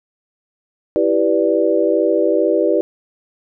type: chord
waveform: sine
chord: E minor seventh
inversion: none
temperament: equal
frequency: 329.6 / 392 / 493.9 / 587.3 Hz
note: E4 / G4 / B4 / D5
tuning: 0 / 0 / 0 / 0 cents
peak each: -18 dBFS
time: 0.96-2.81 s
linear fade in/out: 0 ms
effects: none